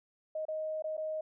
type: tone with dropouts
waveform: sine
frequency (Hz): 625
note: D#5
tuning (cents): +8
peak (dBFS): -33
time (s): 0.35-1.21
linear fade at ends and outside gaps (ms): 5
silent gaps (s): 0.453-0.483 / 0.823-0.841 / 0.969-0.977
effects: none